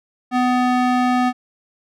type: tone with band-pass filter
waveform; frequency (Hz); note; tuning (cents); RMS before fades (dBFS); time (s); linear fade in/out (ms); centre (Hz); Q
square; 249.9; B3; +21; -17; 0.31-1.33; 50; 840; 0.68
effects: none